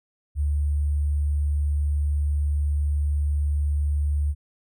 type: tone with sample-and-hold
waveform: sine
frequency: 73 Hz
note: D2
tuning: 10 cents flat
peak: -20 dBFS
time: 0.35-4.35 s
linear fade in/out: 50 ms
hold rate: 8820 Hz
effects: none